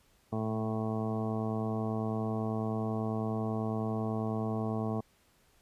harmonic tone with a mistuned harmonic, 110 Hz, A2, in tune, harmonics 1 / 2 / 3 / 4 / 5 / 6 / 7 / 8 / 9 / 10, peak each -35 / -34 / -42 / -39 / -49 / -41 / -43 / -52 / -49 / -46 dBFS, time 0.32-5.01 s, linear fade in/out 10 ms, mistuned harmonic 1, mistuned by +28 cents, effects pink hiss -67 dBFS RMS until 5.61 s + resampled to 32000 Hz

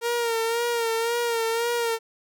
sawtooth tone with vibrato, 464.1 Hz, A#4, 8 cents flat, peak -19 dBFS, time 0.01-1.99 s, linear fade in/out 50 ms, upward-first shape sine, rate 1.9 Hz, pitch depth 47 cents each way, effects none

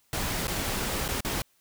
pink noise with dropouts, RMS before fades -30 dBFS, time 0.13-1.42 s, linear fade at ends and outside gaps 1 ms, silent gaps 0.471-0.48 / 1.08-1.087 / 1.206-1.248 s, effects white hiss -67 dBFS RMS until 1.6 s

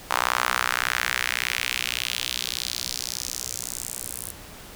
sawtooth tone with high-pass filter sweep, 61.74 Hz, B1, in tune, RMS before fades -28 dBFS, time 0.1-4.32 s, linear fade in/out 10 ms, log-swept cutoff 1000 to 10000 Hz, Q 2, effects pink hiss -43 dBFS RMS until 4.75 s

